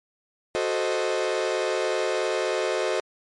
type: chord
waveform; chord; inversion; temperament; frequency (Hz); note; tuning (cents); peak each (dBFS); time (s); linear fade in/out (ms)
40% pulse; F# diminished seventh; none; equal; 370 / 440 / 523.3 / 622.3; F#4 / A4 / C5 / Eb5; 0 / 0 / 0 / 0; -28; 0.55-3; 0
effects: low-pass 7000 Hz 12 dB/octave + MP3 48 kbps